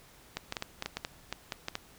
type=clicks; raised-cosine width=0.2 ms; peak=-16 dBFS; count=12; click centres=0.37 / 0.524 / 0.568 / 0.624 / 0.824 / 0.86 / 0.97 / 1.049 / 1.326 / 1.522 / 1.684 / 1.754 s; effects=pink hiss -57 dBFS RMS until 1.98 s